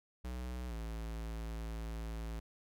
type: tone with pitch glide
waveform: square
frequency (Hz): 61.74 to 55.64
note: B1 to A1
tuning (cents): 0 to +20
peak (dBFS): -40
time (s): 0.24-2.4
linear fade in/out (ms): 10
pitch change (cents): -180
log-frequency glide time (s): 0.68-0.74
effects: none